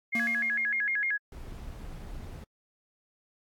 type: tone with vibrato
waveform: sine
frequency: 1887 Hz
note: A#6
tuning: 21 cents sharp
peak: -26 dBFS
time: 0.12-1.18 s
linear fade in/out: 20 ms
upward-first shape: square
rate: 6.6 Hz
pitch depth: 210 cents each way
type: tone with exponential decay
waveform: square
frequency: 230.5 Hz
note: A#3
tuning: 19 cents flat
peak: -31 dBFS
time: 0.15-1.07 s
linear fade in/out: 2 ms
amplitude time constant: 200 ms
type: noise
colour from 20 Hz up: brown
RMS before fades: -41 dBFS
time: 1.32-2.44 s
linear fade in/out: 2 ms
effects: AAC 64 kbps